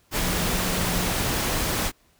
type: tone in noise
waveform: sine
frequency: 179.8 Hz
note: F#3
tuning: 49 cents flat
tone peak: -30 dBFS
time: 0.2-1.15 s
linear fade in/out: 50 ms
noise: pink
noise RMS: -25 dBFS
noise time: 0.11-1.92 s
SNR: -8 dB
effects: pink hiss -62 dBFS RMS until 2.19 s